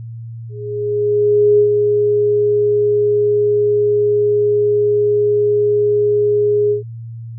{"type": "tone with ADSR envelope", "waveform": "sine", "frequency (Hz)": 415.3, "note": "G#4", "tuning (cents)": 0, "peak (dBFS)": -7, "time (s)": [0.49, 6.83], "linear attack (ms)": 1100, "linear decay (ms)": 92, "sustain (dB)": -4, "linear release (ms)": 120, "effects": ["added 115 Hz sine -27 dBFS peak until 7.38 s"]}